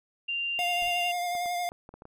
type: tone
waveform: sine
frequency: 2784 Hz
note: F7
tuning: 6 cents flat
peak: -28 dBFS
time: 0.28-1.12 s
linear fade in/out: 10 ms
type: tone with vibrato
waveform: square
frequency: 706 Hz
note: F5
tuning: 19 cents sharp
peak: -29 dBFS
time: 0.59-1.69 s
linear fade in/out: 0 ms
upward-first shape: triangle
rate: 11 Hz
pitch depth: 27 cents each way
type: noise with exponential decay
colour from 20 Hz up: brown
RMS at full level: -46 dBFS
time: 0.82-1.1 s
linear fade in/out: 1 ms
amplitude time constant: 60 ms
type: clicks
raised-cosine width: 1 ms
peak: -32 dBFS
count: 7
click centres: 1.352 / 1.459 / 1.719 / 1.891 / 1.94 / 2.021 / 2.054 s
effects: none